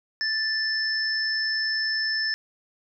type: tone pair together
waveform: sine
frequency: 1760 / 5270 Hz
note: A6 / E8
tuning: 0 / -1 cents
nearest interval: octave + perfect fifth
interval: 1899 cents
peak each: -26 dBFS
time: 0.21-2.34 s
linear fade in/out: 0 ms
effects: none